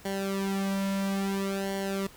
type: tone with flanger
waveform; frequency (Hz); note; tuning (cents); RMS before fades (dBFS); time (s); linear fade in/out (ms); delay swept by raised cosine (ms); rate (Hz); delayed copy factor
sawtooth; 195.5; G3; -4; -30; 0.05-2.07; 5; 0.79 to 2.49; 0.59; -0.85
effects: pink hiss -52 dBFS RMS until 2.16 s